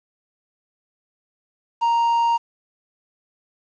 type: tone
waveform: triangle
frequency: 932.3 Hz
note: A#5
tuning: in tune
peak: -14 dBFS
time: 1.81-2.38 s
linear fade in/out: 20 ms
effects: resampled to 16000 Hz + 8-bit